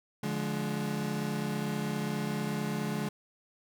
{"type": "chord", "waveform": "35% pulse", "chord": "D diminished", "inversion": "none", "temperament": "just", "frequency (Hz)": [146.83, 176.2, 211.4], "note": ["D3", "F3", "Ab3"], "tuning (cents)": [0, 16, 31], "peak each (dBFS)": [-34, -36, -32], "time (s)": [0.23, 3.09], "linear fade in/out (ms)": 5, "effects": []}